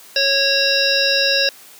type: harmonic tone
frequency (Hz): 550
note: C#5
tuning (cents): -14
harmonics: 1 / 3 / 5 / 7 / 9 / 10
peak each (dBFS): -21 / -21 / -21 / -21 / -21 / -21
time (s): 0.16-1.49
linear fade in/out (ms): 2
effects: white hiss -43 dBFS RMS until 1.79 s + high-pass 200 Hz 12 dB/octave